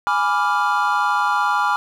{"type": "chord", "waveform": "triangle", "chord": "G# diminished seventh", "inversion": "none", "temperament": "equal", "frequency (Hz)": [830.6, 987.8, 1174.7, 1396.9], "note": ["G#5", "B5", "D6", "F6"], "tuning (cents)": [0, 0, 0, 0], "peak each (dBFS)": -20, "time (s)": [0.07, 1.76], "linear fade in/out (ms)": 0, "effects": []}